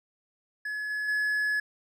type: tone with level steps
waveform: triangle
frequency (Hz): 1700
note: G#6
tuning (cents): +40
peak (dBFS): -29 / -27 / -23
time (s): 0.65-1.6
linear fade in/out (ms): 5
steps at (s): 0.9 / 1.08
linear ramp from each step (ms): 5
effects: none